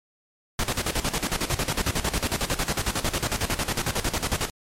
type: noise with tremolo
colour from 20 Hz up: pink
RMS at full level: -24 dBFS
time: 0.59-4.5 s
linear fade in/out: 2 ms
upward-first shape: square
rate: 11 Hz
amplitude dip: 75%
effects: low-pass 12000 Hz 12 dB/octave + MP3 64 kbps